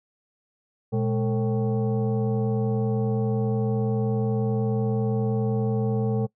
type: tone with frequency modulation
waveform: sine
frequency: 119.6 Hz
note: A#2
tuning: 45 cents sharp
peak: -21 dBFS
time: 0.92-6.27 s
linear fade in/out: 20 ms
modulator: 329 Hz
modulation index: 1.2
effects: noise-tail reverb RT60 0.1 s tail -22 dB re dry